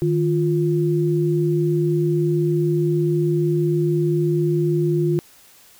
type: tone pair together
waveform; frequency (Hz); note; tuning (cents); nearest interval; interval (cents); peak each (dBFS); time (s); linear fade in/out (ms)
sine; 153.99 / 349.2; D#3 / F4; -18 / 0; octave + major second; 1418; -19 / -19; 0.02-5.19; 0
effects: white hiss -50 dBFS RMS until 5.79 s